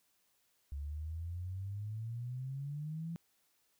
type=exponential sweep; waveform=sine; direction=up; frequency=69.3 to 170 Hz; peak=-38 dBFS; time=0.72-3.16 s; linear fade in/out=0 ms; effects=white hiss -75 dBFS RMS until 3.79 s